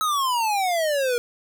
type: exponential sweep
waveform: square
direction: down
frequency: 1298 to 471.6 Hz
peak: -21 dBFS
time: 0.01-1.18 s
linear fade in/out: 0 ms
effects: none